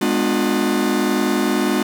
45% pulse chord, G# diminished seventh, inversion none, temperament just, 207.7 / 249.2 / 299 / 358.8 Hz, G#3 / B3 / D4 / F4, 0 / +16 / +31 / +47 cents, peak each -22 dBFS, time 0.01-1.83 s, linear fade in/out 5 ms, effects none

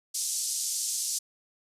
pink band-pass noise, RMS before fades -31 dBFS, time 0.14-1.19 s, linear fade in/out 10 ms, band 5500 to 10000 Hz, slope 24 dB/octave, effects resampled to 32000 Hz

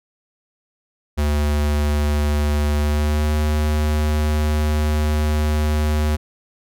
square tone with pitch glide, 73.9 to 75.8 Hz, D2 to D#2, +11 to -45 cents, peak -17 dBFS, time 1.17-6.17 s, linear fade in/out 20 ms, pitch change +44 cents, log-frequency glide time 2.79-3.33 s, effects none

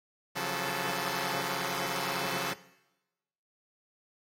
5% pulse tone cluster, 137.2 / 174.2 / 185.2 / 435.4 Hz, C#3 / F3 / F#3 / A4, -17 / -4 / +2 / -18 cents, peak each -26 dBFS, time 0.35-2.54 s, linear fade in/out 20 ms, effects noise-tail reverb RT60 1.0 s tail -18 dB re dry + AAC 48 kbps

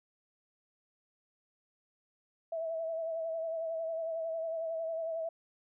sine tone with vibrato, 653 Hz, E5, 17 cents flat, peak -33 dBFS, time 2.52-5.29 s, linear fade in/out 5 ms, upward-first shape sine, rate 11 Hz, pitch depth 35 cents each way, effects none

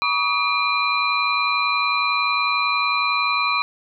sine tone cluster, 969 / 1139 / 1250 / 2403 / 4043 Hz, B5 / C#6 / D#6 / D7 / B7, -33 / +47 / +8 / +39 / +40 cents, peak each -28 / -22 / -28 / -22 / -26 dBFS, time 0.02-3.62 s, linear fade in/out 0 ms, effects none

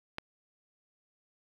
click, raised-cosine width 0.3 ms, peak -19 dBFS, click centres 0.184 s, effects 8-bit

